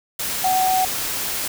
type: tone in noise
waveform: sine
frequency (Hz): 749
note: F#5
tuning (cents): +21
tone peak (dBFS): -16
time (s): 0.44-0.85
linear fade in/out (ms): 5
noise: white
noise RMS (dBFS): -25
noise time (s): 0.19-1.48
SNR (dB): +6
effects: none